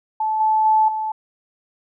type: tone with level steps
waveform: sine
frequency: 870 Hz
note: A5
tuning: 20 cents flat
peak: -18 / -14 / -12 / -21 dBFS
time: 0.2-1.12 s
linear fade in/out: 5 ms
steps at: 0.4 / 0.65 / 0.88 s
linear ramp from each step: 5 ms
effects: none